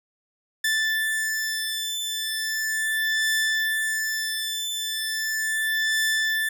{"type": "beating tone pair", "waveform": "sawtooth", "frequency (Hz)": [1760, 1760.37], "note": ["A6", "A6"], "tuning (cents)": [0, 0], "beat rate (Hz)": 0.37, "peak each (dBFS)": -23, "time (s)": [0.64, 6.49], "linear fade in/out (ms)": 5, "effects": []}